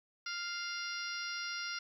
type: harmonic tone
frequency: 698.5 Hz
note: F5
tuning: in tune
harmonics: 2 / 3 / 4 / 5 / 6 / 7 / 8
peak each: -41 / -45 / -47 / -52 / -48 / -45 / -45 dBFS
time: 0.26-1.79 s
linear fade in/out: 5 ms
effects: 12-bit